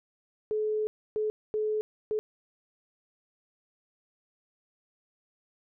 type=tone bursts at uneven times; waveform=sine; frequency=428.8 Hz; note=A4; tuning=45 cents flat; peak=-26 dBFS; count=4; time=0.51-0.87 / 1.16-1.3 / 1.54-1.81 / 2.11-2.19 s; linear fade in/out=0 ms; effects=none